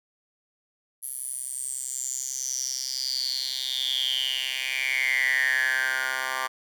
10% pulse tone with high-pass filter sweep, 130.81 Hz, C3, in tune, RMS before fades -28 dBFS, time 1.02-6.48 s, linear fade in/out 20 ms, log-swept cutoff 11000 to 1200 Hz, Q 9.8, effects none

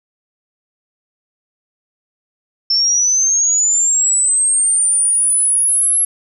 sine linear sweep, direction up, 5340 to 11175 Hz, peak -11 dBFS, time 2.7-6.05 s, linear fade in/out 5 ms, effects none

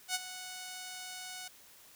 5% pulse tone with ADSR envelope, 738 Hz, F#5, 5 cents flat, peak -18 dBFS, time 0.08-1.48 s, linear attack 68 ms, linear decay 30 ms, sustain -13 dB, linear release 4 ms, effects white hiss -58 dBFS RMS until 1.95 s

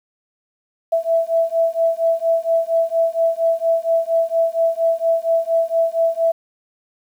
sine beating tone pair, 659.3 / 663.6 Hz, E5 / E5, 0 / +11 cents, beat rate 4.3 Hz, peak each -18 dBFS, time 0.92-6.32 s, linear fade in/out 10 ms, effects 8-bit

